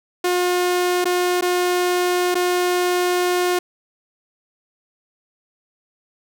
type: tone with dropouts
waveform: sawtooth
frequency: 358.1 Hz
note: F4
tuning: 43 cents sharp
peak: -13 dBFS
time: 0.24-3.59 s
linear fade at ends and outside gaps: 5 ms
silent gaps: 1.044-1.054 / 1.411-1.422 / 2.345-2.352 s
effects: none